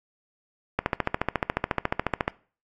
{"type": "click train", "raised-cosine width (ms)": 0.5, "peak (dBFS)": -7, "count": 22, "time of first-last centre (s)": [0.79, 2.279], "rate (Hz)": 14.1, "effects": ["noise-tail reverb RT60 0.4 s tail -21 dB re dry", "AAC 48 kbps"]}